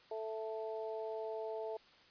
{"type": "harmonic tone", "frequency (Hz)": 220, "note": "A3", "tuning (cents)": 0, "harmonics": [2, 3, 4], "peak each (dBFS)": [-41, -43, -48], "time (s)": [0.11, 1.77], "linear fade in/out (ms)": 5, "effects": ["white hiss -63 dBFS RMS until 2.1 s", "resampled to 11025 Hz"]}